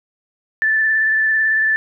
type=tone with vibrato; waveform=sine; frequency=1758 Hz; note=A6; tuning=2 cents flat; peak=-13 dBFS; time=0.62-1.76 s; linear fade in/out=0 ms; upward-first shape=square; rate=18 Hz; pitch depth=14 cents each way; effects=none